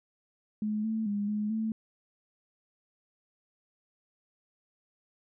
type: tone with pitch steps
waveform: sine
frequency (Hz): 212.6 / 221 / 204.3 / 210.4 / 220.6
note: G#3 / A3 / G#3 / G#3 / A3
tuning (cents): +41 / +8 / -28 / +23 / +5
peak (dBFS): -28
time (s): 0.62-1.72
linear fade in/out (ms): 2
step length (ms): 220
effects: none